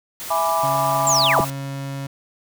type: noise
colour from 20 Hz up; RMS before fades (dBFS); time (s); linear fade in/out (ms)
white; -32; 0.2-1.5; 0
type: chord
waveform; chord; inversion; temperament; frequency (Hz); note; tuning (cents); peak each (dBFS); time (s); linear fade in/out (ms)
sine; E dominant seventh; none; equal; 659.3 / 830.6 / 987.8 / 1174.7; E5 / G#5 / B5 / D6; 0 / 0 / 0 / 0; -23; 0.3-1.45; 10
type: tone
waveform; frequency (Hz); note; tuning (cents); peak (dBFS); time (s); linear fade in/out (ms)
35% pulse; 137.7; C#3; -11; -25; 0.63-2.07; 5
type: linear sweep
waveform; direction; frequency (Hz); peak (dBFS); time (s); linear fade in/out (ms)
sine; down; 7590 to 33.97; -16; 1.07-1.41; 0
effects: none